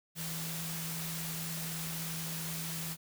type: tone in noise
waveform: sine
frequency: 163.4 Hz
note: E3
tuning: 15 cents flat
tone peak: -40 dBFS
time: 0.15-2.97 s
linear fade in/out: 50 ms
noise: white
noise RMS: -40 dBFS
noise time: 0.15-2.97 s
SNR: -3 dB
effects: none